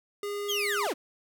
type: tone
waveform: square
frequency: 408.5 Hz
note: G#4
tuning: 29 cents flat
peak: -32 dBFS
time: 0.23-0.87 s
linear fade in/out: 2 ms
type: linear sweep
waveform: 35% pulse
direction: down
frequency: 3400 to 213.7 Hz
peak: -26 dBFS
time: 0.48-0.94 s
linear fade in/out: 20 ms
effects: none